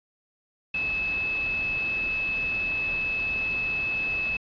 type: tone in noise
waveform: sine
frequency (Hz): 2600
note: E7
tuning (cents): -24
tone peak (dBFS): -25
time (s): 0.74-4.37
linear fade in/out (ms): 5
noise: pink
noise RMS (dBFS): -39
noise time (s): 0.74-4.37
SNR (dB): +11
effects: resampled to 11025 Hz